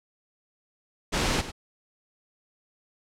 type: noise with echo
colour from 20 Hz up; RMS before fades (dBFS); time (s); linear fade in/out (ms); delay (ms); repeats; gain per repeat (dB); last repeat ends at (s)
pink; -25; 1.12-1.42; 20; 99; 1; -12; 1.519
effects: low-pass 7000 Hz 12 dB/octave